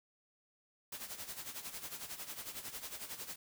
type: noise with tremolo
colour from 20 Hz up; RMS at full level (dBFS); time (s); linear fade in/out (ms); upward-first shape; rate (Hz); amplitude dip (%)
white; -43; 0.92-3.36; 5; sine; 11; 70
effects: none